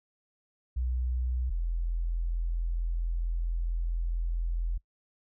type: tone pair in turn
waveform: sine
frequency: 61.74 / 42.23 Hz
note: B1 / E1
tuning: 0 / +43 cents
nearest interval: perfect fifth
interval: 657 cents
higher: first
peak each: -27 dBFS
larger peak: neither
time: 0.76-1.5 / 1.5-4.78 s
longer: second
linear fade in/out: 10 ms
effects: noise-tail reverb RT60 0.1 s tail -22 dB re dry